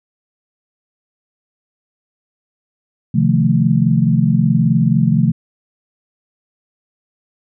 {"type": "chord", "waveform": "sine", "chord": "F dominant seventh", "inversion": "second", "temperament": "equal", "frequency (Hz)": [130.81, 155.56, 174.61, 220], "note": ["C3", "Eb3", "F3", "A3"], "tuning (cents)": [0, 0, 0, 0], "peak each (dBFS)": -16, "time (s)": [3.14, 5.32], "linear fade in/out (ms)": 10, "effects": []}